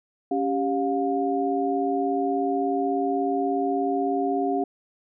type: tone cluster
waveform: sine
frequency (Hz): 277.3 / 393.8 / 711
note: C#4 / G4 / F5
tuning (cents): +1 / +8 / +31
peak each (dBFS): -26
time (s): 0.31-4.64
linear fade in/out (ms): 5
effects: none